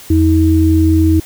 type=tone pair together; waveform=sine; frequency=84.6 / 319.4 Hz; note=E2 / D#4; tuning=+45 / +45 cents; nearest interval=octave + major seventh; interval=2300 cents; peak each=-10 dBFS; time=0.1-1.2 s; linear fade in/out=5 ms; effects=white hiss -36 dBFS RMS until 1.25 s